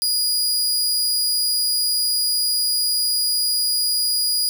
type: tone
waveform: sawtooth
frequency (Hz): 4891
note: D#8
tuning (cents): -31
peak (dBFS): -15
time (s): 0.02-4.49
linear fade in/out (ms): 0
effects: none